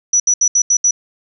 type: tone bursts at uneven times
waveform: sine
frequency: 5900 Hz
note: F#8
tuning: 6 cents flat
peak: -9 dBFS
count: 6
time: 0.13-0.2 / 0.27-0.34 / 0.41-0.48 / 0.55-0.62 / 0.7-0.77 / 0.84-0.91 s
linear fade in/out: 5 ms
effects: none